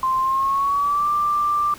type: tone with pitch glide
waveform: sine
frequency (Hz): 1046.5 to 1181.5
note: C6 to D6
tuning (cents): 0 to +10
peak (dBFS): -17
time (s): 0.03-1.74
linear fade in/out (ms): 2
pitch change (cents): +210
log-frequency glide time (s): 0.19-1.08
effects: pink hiss -42 dBFS RMS until 1.78 s